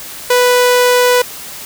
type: tone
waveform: sawtooth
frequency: 493.9 Hz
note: B4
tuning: in tune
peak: -4 dBFS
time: 0.3-1.22 s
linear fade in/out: 5 ms
effects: white hiss -29 dBFS RMS until 1.65 s